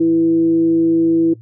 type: tone with frequency modulation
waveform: sine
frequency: 329.6 Hz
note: E4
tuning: in tune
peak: -10 dBFS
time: 0-1.34 s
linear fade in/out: 10 ms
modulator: 164 Hz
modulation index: 0.22
effects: noise-tail reverb RT60 0.1 s tail -17 dB re dry + added 113 Hz sine -37 dBFS peak until 1.41 s